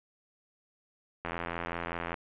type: click train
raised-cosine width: 0.5 ms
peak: -19 dBFS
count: 77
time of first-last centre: 1.25-2.142 s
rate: 85.2 Hz
effects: resampled to 8000 Hz + 9-bit